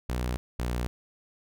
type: tone pair in turn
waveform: sawtooth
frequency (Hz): 61.5 / 60.51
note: B1 / B1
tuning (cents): -7 / -35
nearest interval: unison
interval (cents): 28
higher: first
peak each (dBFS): -24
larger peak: neither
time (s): 0.09-0.37 / 0.59-0.87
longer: neither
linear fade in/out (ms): 0
effects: none

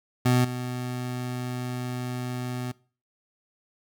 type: tone with level steps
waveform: 25% pulse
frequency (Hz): 124.8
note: B2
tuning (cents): +19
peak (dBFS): -15 / -26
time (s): 0.25-2.72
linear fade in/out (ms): 10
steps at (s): 0.44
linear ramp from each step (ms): 10
effects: noise-tail reverb RT60 0.4 s tail -22 dB re dry

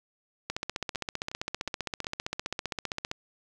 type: two click trains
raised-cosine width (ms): 0.2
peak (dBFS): -14 / -22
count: 41 / 4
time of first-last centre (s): 0.5-3.114 / 0.95-2.045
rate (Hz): 15.3 / 2.74
effects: none

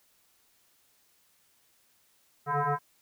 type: tone with frequency modulation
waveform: sine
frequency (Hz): 148.5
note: D3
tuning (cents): +20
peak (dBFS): -25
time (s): 2.46-2.79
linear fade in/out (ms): 50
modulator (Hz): 289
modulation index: 4.5
effects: white hiss -67 dBFS RMS until 3.01 s

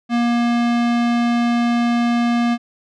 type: tone with low-pass filter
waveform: square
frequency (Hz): 237.3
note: A#3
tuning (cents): +31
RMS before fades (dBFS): -17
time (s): 0.09-2.58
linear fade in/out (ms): 50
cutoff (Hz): 3800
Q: 0.74
effects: none

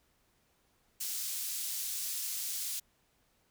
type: high-pass noise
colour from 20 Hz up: pink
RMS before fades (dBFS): -37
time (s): 1-2.8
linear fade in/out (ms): 10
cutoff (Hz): 5800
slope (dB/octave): 12
effects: pink hiss -72 dBFS RMS until 3.5 s

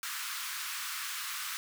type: high-pass noise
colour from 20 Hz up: pink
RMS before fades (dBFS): -38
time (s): 0.03-1.57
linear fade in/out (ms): 0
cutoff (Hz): 1100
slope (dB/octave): 48
effects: none

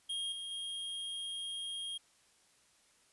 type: tone with level steps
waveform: square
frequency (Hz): 3242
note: G#7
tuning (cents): -42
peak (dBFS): -36 / -41 / -39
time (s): 0.09-1.98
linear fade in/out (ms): 10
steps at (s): 0.32 / 0.51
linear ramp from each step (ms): 2
effects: white hiss -68 dBFS RMS until 3.12 s + resampled to 24000 Hz

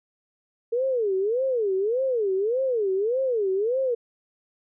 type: tone with vibrato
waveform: sine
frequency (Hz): 448.7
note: A4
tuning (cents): +34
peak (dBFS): -21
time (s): 0.72-3.95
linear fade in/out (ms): 10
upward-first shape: sine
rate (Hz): 1.7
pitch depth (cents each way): 300
effects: none

